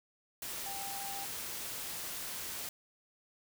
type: tone in noise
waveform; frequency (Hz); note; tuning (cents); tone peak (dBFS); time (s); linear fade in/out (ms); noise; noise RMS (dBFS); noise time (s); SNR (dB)
sine; 791; G5; +15; -43; 0.66-1.25; 2; white; -41; 0.42-2.69; -5
effects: none